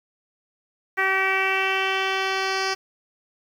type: tone with low-pass filter sweep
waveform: 10% pulse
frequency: 383.4 Hz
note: G4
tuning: 38 cents flat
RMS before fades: -23 dBFS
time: 0.97-2.75 s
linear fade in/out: 20 ms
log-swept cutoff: 2000 to 4800 Hz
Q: 3.5
effects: 8-bit